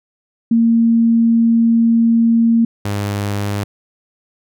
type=tone pair in turn; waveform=sine / sawtooth; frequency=230 / 101.75 Hz; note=A#3 / G#2; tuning=-23 / -35 cents; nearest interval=octave + major second; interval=1412 cents; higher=first; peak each=-9 / -14 dBFS; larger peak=first; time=0.51-2.65 / 2.85-3.64 s; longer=first; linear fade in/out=5 ms; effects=none